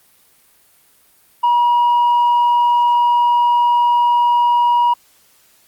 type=tone with tanh clipping; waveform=sine; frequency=960 Hz; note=B5; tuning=49 cents flat; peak=-11 dBFS; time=1.43-4.94 s; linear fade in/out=10 ms; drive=1 dB; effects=white hiss -53 dBFS RMS until 5.67 s + Opus 32 kbps